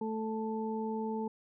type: harmonic tone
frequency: 220 Hz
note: A3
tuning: in tune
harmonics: 1 / 2 / 4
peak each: -35 / -37 / -40 dBFS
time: 0.01-1.28 s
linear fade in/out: 5 ms
effects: none